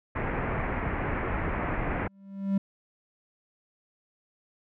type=low-pass noise; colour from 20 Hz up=pink; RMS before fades=-30 dBFS; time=0.15-2.08 s; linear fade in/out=10 ms; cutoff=2300 Hz; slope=48 dB/octave
type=tone with exponential growth; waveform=triangle; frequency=196 Hz; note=G3; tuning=in tune; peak=-18 dBFS; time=2.07-2.58 s; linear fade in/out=5 ms; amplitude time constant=110 ms
effects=none